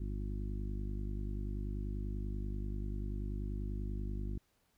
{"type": "harmonic tone", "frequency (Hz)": 50.3, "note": "G1", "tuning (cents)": 45, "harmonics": [1, 2, 3, 4, 5, 6, 7], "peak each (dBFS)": [-37, -43, -51, -47, -50, -53, -52], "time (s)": [0, 4.38], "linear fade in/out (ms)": 5, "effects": ["pink hiss -75 dBFS RMS until 4.77 s"]}